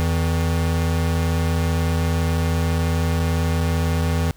square tone pair together, 84.15 / 162.2 Hz, E2 / E3, +36 / -28 cents, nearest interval major seventh, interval 1136 cents, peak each -20 / -24 dBFS, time 0-4.31 s, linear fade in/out 0 ms, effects added 50 Hz sine -51 dBFS peak until 4.36 s + pink hiss -55 dBFS RMS until 4.36 s

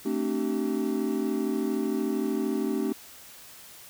triangle tone cluster, 222.5 / 266.8 / 299.9 / 384.6 Hz, A3 / C4 / D4 / G4, +20 / +34 / +36 / -33 cents, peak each -29 dBFS, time 0.05-2.93 s, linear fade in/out 10 ms, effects white hiss -48 dBFS RMS until 3.89 s

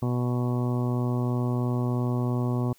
harmonic tone, 123 Hz, B2, 7 cents flat, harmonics 1 / 2 / 3 / 4 / 5 / 6 / 7 / 8 / 9, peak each -25 / -29 / -34 / -40 / -40 / -43 / -43 / -44 / -42 dBFS, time 0.02-2.73 s, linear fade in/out 5 ms, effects white hiss -60 dBFS RMS until 2.78 s

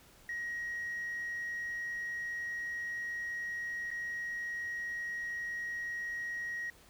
sine tone with dropouts, 1891 Hz, A#6, 24 cents sharp, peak -34 dBFS, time 0.29-6.7 s, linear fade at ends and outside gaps 2 ms, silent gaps 3.905-3.913 s, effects tanh soft clip ceiling -33 dBFS + pink hiss -60 dBFS RMS until 6.89 s

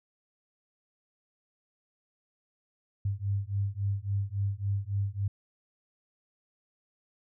sine beating tone pair, 98 / 101.6 Hz, G2 / G#2, 0 / -38 cents, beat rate 3.6 Hz, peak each -31 dBFS, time 3.05-5.28 s, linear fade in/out 5 ms, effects none

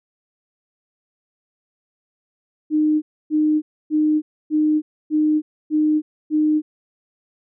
sine tone bursts, 306 Hz, D#4, 29 cents flat, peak -14 dBFS, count 7, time 2.7-6.62 s, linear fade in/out 50 ms, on 320 ms, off 280 ms, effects none

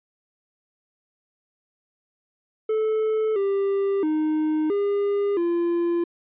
triangle tone with pitch steps, 436 / 395.1 / 309.4 / 404.5 / 343.1 Hz, A4 / G4 / D#4 / G#4 / F4, -16 / +14 / -10 / -46 / -31 cents, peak -18 dBFS, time 2.69-6.04 s, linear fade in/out 5 ms, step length 670 ms, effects resampled to 8000 Hz

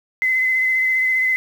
sine tone with vibrato, 2044 Hz, C7, 41 cents flat, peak -15 dBFS, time 0.22-1.36 s, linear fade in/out 0 ms, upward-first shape triangle, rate 15 Hz, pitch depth 25 cents each way, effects 7-bit

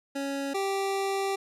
25% pulse tone pair in turn, 277.2 / 391.3 Hz, C#4 / G4, 0 / -3 cents, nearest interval tritone, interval 597 cents, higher second, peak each -26 / -23 dBFS, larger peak second, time 0.15-0.54 / 0.54-1.36 s, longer second, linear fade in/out 10 ms, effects low-pass 11000 Hz 12 dB/octave

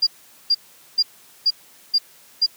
sine tone bursts, 4803 Hz, D8, 38 cents sharp, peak -13 dBFS, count 6, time 0.02-2.464 s, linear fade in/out 10 ms, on 49 ms, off 430 ms, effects white hiss -50 dBFS RMS until 2.56 s + high-pass 100 Hz 12 dB/octave

